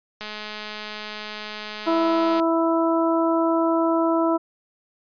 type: click train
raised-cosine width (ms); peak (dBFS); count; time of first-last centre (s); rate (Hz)
0.2; -16; 465; 0.21-2.399; 212
type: harmonic tone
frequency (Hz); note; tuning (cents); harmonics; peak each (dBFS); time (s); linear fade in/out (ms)
329.6; E4; 0; 1 / 2 / 3 / 4; -20 / -23 / -26 / -28; 1.86-4.38; 20
effects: resampled to 11025 Hz